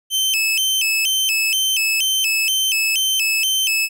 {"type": "tone with vibrato", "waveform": "sawtooth", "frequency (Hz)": 2840, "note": "F7", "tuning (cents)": 28, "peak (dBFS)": -13, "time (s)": [0.1, 3.89], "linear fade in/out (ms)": 50, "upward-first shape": "square", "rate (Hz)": 2.1, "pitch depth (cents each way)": 150, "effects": []}